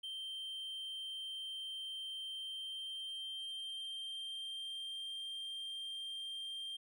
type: tone with pitch glide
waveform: triangle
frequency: 3136 to 3176 Hz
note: G7 to G7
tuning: 0 to +22 cents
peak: -40 dBFS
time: 0.03-6.77 s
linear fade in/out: 10 ms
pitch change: +22 cents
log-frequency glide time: 2.3-5.15 s
effects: none